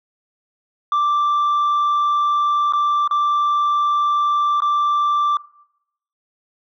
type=tone with dropouts; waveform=sine; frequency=1174.7 Hz; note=D6; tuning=in tune; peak=-12 dBFS; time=0.92-5.37 s; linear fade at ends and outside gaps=2 ms; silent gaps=2.724-2.734 / 3.076-3.11 / 4.604-4.62 s; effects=noise-tail reverb RT60 0.8 s tail -22 dB re dry + tanh soft clip ceiling -14 dBFS